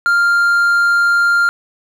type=tone; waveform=triangle; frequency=1396.9 Hz; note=F6; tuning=in tune; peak=-8 dBFS; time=0.06-1.49 s; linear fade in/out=0 ms; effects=none